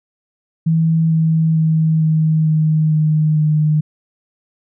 sine tone with pitch steps, 162.3 / 160.71 / 159.14 / 157.59 / 156.05 / 154.52 / 153.01 Hz, E3 / E3 / D#3 / D#3 / D#3 / D#3 / D#3, -27 / -44 / +39 / +22 / +5 / -12 / -29 cents, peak -11 dBFS, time 0.66-3.81 s, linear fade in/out 10 ms, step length 450 ms, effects none

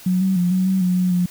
sine tone with pitch steps, 183.2 / 190.1 / 177.2 / 186 / 189.6 / 181 / 182.4 / 178.2 Hz, F#3 / F#3 / F3 / F#3 / F#3 / F#3 / F#3 / F3, -17 / +47 / +25 / +9 / +43 / -38 / -24 / +35 cents, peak -15 dBFS, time 0.06-1.26 s, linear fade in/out 5 ms, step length 150 ms, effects white hiss -42 dBFS RMS until 1.3 s

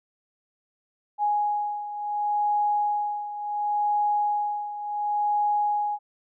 sine beating tone pair, 830.6 / 831.3 Hz, G#5 / G#5, 0 / +1 cents, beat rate 0.7 Hz, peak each -24 / -29 dBFS, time 1.18-5.99 s, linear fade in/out 50 ms, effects none

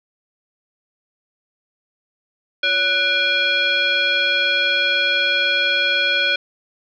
sine tone with frequency modulation, 2398 Hz, D7, 36 cents sharp, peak -15 dBFS, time 2.63-6.36 s, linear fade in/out 5 ms, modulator 916 Hz, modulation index 1.5, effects none

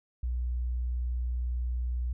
sine tone, 61 Hz, B1, 21 cents flat, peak -28 dBFS, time 0.23-2.13 s, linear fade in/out 5 ms, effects none

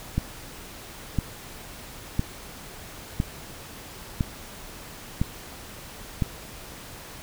click train, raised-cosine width 5 ms, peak -10 dBFS, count 7, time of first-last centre 0.18-6.222 s, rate 0.993 Hz, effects pink hiss -42 dBFS RMS until 7.22 s

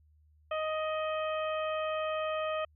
harmonic tone with a mistuned harmonic, 624 Hz, D#5, 5 cents sharp, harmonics 1 / 2 / 3 / 4 / 5, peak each -32 / -36 / -45 / -43 / -46 dBFS, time 0.51-2.65 s, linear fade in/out 5 ms, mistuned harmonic 4, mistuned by +26 cents, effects added 76 Hz sine -61 dBFS peak until 2.75 s

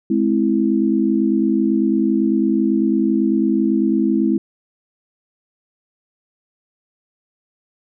sine chord, Ab augmented, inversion none, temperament equal with one note detuned, 211.6 / 261.6 / 329.6 Hz, Ab3 / C4 / E4, +33 / 0 / 0 cents, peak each -18 / -19 / -18 dBFS, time 0.1-4.38 s, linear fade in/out 5 ms, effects none

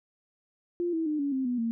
sine tone with pitch steps, 348.2 / 324.9 / 303.1 / 282.8 / 263.9 / 246.2 / 229.7 Hz, F4 / E4 / D#4 / C#4 / C4 / B3 / A#3, -5 / -25 / -45 / +35 / +15 / -5 / -25 cents, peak -26 dBFS, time 0.8-1.71 s, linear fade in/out 0 ms, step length 130 ms, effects none

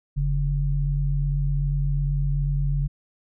sine tone pair together, 44.68 / 142.1 Hz, F1 / C#3, +40 / +43 cents, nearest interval octave + minor sixth, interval 2003 cents, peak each -23 dBFS, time 0.16-2.88 s, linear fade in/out 20 ms, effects none

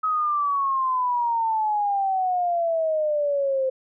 sine exponential sweep, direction down, 1278 to 520 Hz, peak -20 dBFS, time 0.03-3.7 s, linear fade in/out 10 ms, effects none

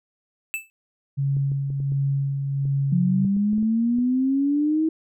square tone with exponential decay, 2636 Hz, E7, 1 cent flat, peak -22 dBFS, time 0.54-0.7 s, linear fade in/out 0 ms, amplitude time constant 33 ms
sine tone with tremolo, 138.59 Hz, C#3, in tune, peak -19 dBFS, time 1.17-3.27 s, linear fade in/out 20 ms, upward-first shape sine, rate 1.4 Hz, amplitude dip 40%
clicks, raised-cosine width 3 ms, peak -27 dBFS, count 12, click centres 1.368 / 1.518 / 1.703 / 1.802 / 1.921 / 2.654 / 3.248 / 3.366 / 3.532 / 3.582 / 3.628 / 3.986 s
sine exponential sweep, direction up, 175.2 to 322.2 Hz, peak -18 dBFS, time 2.92-4.89 s, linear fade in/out 5 ms
effects none

